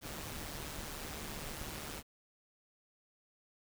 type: noise with amplitude modulation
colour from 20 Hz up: pink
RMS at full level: -41 dBFS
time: 0.01-2.03 s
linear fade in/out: 50 ms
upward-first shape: sine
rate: 151 Hz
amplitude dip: 60%
effects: none